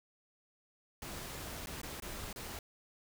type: noise with dropouts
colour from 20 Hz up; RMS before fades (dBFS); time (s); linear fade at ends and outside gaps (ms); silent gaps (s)
pink; -44; 1.02-2.59; 2; 1.66-1.67 / 1.816-1.831 / 2.001-2.022 / 2.329-2.36
effects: none